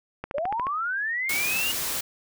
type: click train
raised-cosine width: 0.5 ms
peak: -17 dBFS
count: 7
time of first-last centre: 0.24-0.669 s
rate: 14 Hz
type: linear sweep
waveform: sine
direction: up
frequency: 529 to 2876 Hz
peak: -25 dBFS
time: 0.34-1.72 s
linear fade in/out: 10 ms
type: noise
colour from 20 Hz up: white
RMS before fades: -29 dBFS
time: 1.29-2.01 s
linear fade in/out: 5 ms
effects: none